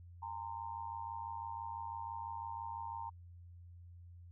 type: tone with amplitude modulation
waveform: sine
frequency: 921 Hz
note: A#5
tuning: 21 cents flat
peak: -37 dBFS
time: 0.22-3.1 s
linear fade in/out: 10 ms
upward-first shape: sine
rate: 106 Hz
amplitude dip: 85%
effects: added 87 Hz sine -52 dBFS peak until 4.31 s